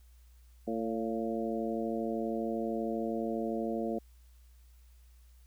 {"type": "harmonic tone with a mistuned harmonic", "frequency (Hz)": 112.6, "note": "A2", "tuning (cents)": 40, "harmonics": [2, 3, 4, 5, 6], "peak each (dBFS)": [-35, -37, -38, -39, -40], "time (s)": [0.67, 3.99], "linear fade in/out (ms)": 10, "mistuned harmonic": 6, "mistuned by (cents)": 33, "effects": ["added 60 Hz sine -55 dBFS peak until 5.46 s", "white hiss -70 dBFS RMS until 5.46 s"]}